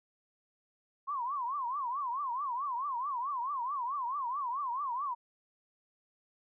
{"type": "tone with vibrato", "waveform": "sine", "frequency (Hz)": 1051, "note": "C6", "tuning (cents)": 7, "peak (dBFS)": -32, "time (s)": [1.07, 5.15], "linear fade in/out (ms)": 20, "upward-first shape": "triangle", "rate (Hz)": 4.6, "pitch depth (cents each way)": 230, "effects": []}